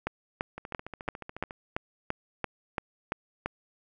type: two click trains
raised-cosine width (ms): 0.5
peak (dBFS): -14 / -24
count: 11 / 14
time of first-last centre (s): 0.07-3.46 / 0.58-1.509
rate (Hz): 2.95 / 14
effects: none